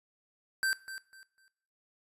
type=tone with echo; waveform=square; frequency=1559 Hz; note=G6; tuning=10 cents flat; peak=-28 dBFS; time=0.63-0.73 s; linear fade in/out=0 ms; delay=250 ms; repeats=3; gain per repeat=-12 dB; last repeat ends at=1.48 s; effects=noise-tail reverb RT60 0.6 s tail -19 dB re dry + resampled to 32000 Hz